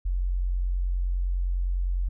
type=tone; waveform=sine; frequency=44.9 Hz; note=F1; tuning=49 cents sharp; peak=-23 dBFS; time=0.05-2.09 s; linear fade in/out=10 ms; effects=none